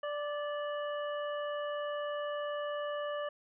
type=harmonic tone with a mistuned harmonic; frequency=587.3 Hz; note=D5; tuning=in tune; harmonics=1 / 2 / 3 / 5; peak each=-35 / -41 / -45 / -49 dBFS; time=0.03-3.29 s; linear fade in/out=5 ms; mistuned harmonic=3; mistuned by=-23 cents; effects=none